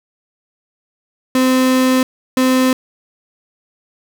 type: tone bursts at uneven times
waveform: 35% pulse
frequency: 258 Hz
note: C4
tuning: 24 cents flat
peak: -9 dBFS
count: 2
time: 1.35-2.03 / 2.37-2.73 s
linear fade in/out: 2 ms
effects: none

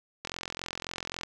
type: click train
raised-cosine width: 0.2 ms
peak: -17 dBFS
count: 44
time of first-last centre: 0.25-1.234 s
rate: 43.7 Hz
effects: none

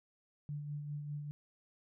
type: tone with tremolo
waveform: sine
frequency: 146.83 Hz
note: D3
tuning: in tune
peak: -37 dBFS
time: 0.49-1.31 s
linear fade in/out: 0 ms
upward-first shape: sine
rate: 5 Hz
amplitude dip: 40%
effects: none

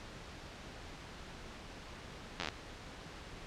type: slowing click train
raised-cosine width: 0.2 ms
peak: -18 dBFS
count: 8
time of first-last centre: 2.4-2.487 s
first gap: 11 ms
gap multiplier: 1.04
effects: pink hiss -49 dBFS RMS until 3.46 s + low-pass 5000 Hz 12 dB/octave

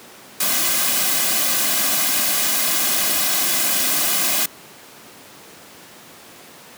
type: noise with comb filter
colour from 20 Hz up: white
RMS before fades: -19 dBFS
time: 0.4-4.46 s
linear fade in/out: 5 ms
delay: 2.2 ms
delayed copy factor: -0.65
effects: pink hiss -42 dBFS RMS until 6.77 s + high-pass 200 Hz 12 dB/octave

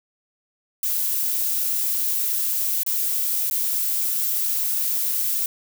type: noise with dropouts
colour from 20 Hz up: violet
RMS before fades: -23 dBFS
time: 0.83-5.46 s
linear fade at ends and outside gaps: 2 ms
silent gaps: 2.833-2.863 / 3.499-3.51 s
effects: none

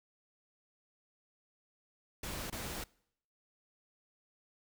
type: noise with dropouts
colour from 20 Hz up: pink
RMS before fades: -41 dBFS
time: 2.23-2.84 s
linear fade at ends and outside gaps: 5 ms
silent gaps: 2.501-2.524 s
effects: noise-tail reverb RT60 0.7 s tail -24 dB re dry

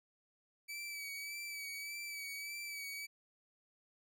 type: tone with vibrato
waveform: sawtooth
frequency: 2295 Hz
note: D7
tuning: 40 cents flat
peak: -39 dBFS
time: 0.68-3.07 s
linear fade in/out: 20 ms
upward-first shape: sine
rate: 1.7 Hz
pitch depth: 34 cents each way
effects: none

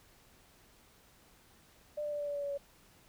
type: tone with pitch steps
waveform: sine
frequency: 596 / 591.2 / 586.4 / 581.7 / 577 / 572.4 / 567.8 / 563.2 Hz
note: D5 / D5 / D5 / D5 / D5 / D5 / C#5 / C#5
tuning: +25 / +11 / -3 / -17 / -31 / -45 / +41 / +27 cents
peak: -34 dBFS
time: 1.97-2.578 s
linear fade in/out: 10 ms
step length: 76 ms
effects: pink hiss -63 dBFS RMS until 3.08 s

